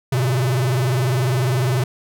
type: tone with vibrato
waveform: square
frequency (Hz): 126.9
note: B2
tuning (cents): +47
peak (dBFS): -17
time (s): 0.12-1.84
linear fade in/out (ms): 5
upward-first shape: square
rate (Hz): 20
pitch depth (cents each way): 120
effects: none